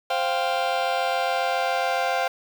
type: chord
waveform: sawtooth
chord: C suspended fourth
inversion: none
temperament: just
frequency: 523.3 / 697.7 / 784.9 Hz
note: C5 / F5 / G5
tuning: 0 / -2 / +2 cents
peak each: -23 / -21 / -22 dBFS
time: 0.1-2.28 s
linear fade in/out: 5 ms
effects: low-pass 4000 Hz 12 dB/octave + 7-bit